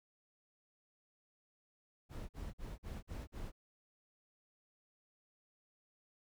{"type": "noise bursts", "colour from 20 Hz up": "brown", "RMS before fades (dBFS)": -44, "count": 6, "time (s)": [2.09, 3.52], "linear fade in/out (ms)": 50, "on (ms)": 200, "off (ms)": 46, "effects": []}